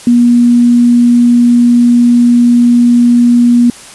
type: tone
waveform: sine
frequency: 240.2 Hz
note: B3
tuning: 48 cents flat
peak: -3 dBFS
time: 0.07-3.7 s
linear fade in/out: 2 ms
effects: white hiss -32 dBFS RMS until 3.94 s + resampled to 24000 Hz